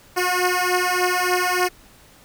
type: beating tone pair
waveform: 10% pulse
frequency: 359.8 / 363.2 Hz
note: F#4 / F#4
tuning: -48 / -32 cents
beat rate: 3.4 Hz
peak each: -13 dBFS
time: 0.16-1.69 s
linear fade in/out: 20 ms
effects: pink hiss -50 dBFS RMS until 2.24 s